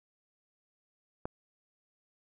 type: click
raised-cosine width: 1 ms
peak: -21 dBFS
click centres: 1.255 s
effects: none